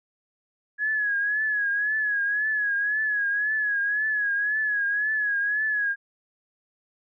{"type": "tone with vibrato", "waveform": "sine", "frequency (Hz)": 1680, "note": "G#6", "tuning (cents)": 19, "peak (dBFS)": -22, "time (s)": [0.78, 5.96], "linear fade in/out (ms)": 50, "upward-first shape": "triangle", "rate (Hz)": 1.9, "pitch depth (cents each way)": 74, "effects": []}